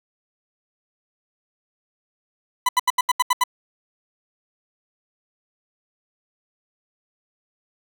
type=tone bursts; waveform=40% pulse; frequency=998 Hz; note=B5; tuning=18 cents sharp; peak=-14 dBFS; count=8; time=2.66-3.438 s; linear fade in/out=5 ms; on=29 ms; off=78 ms; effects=none